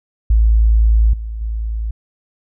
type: tone with level steps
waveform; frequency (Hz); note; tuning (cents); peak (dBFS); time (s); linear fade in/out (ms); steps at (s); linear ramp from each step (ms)
sine; 55; A1; 0; -8 / -22 / -18; 0.3-1.91; 5; 1.13 / 1.41; 5
effects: none